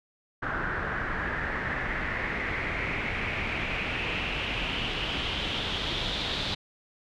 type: noise with low-pass filter sweep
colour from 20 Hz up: pink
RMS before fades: -31 dBFS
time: 0.42-6.55 s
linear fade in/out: 10 ms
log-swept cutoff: 1500 to 3800 Hz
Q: 4.6
effects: none